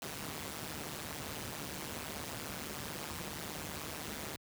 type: noise with amplitude modulation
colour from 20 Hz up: pink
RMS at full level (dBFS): -38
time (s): 0.02-4.36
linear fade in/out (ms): 2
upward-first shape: sine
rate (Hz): 151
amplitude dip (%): 90
effects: high-pass 80 Hz 12 dB/octave

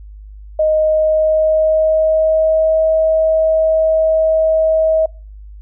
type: tone with pitch glide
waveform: sine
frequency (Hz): 622.3 to 637.2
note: D#5 to D#5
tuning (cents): 0 to +41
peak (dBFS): -10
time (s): 0.59-5.06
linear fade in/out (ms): 5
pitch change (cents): +41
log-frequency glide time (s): 0.77-2.84
effects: noise-tail reverb RT60 0.4 s tail -26 dB re dry + added 51 Hz sine -32 dBFS peak until 5.61 s

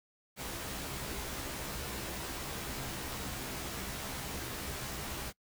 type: noise with comb filter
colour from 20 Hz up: pink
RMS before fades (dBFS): -40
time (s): 0.36-5.33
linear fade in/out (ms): 50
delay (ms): 15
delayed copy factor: +0.7
effects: noise-tail reverb RT60 0.1 s tail -23 dB re dry

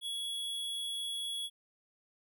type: tone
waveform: square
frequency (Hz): 3359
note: G#7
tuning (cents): +19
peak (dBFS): -36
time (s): 0.01-1.5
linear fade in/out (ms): 50
effects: none

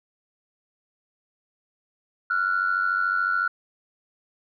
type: tone pair together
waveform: sine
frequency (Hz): 1370 / 1463.8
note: F6 / F#6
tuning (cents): -34 / -19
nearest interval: minor second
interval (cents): 115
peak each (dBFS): -23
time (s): 2.3-3.48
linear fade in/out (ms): 5
effects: tanh soft clip ceiling -14 dBFS

